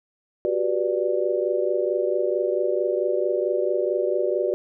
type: chord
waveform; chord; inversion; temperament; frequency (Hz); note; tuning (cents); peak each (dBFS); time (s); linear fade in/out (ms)
sine; G major seventh; third; just; 367.5 / 392 / 490 / 588; F#4 / G4 / B4 / D5; -12 / 0 / -14 / +2; -25 / -27 / -27 / -25; 0.45-4.54; 0
effects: none